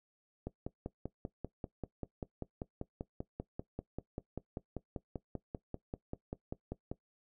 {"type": "click train", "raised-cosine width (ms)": 2, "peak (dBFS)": -25, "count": 34, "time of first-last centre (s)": [0.47, 6.915], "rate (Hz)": 5.12, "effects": ["noise-tail reverb RT60 0.1 s tail -18 dB re dry"]}